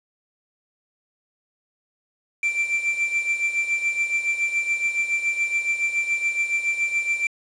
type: tone with tremolo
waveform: triangle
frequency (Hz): 2349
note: D7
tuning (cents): 0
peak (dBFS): -16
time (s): 2.43-7.27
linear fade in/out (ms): 2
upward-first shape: triangle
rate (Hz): 7.1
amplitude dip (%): 75
effects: resampled to 22050 Hz + 7-bit